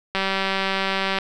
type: click train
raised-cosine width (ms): 0.3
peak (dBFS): -7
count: 201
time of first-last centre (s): 0.15-1.186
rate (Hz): 193
effects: none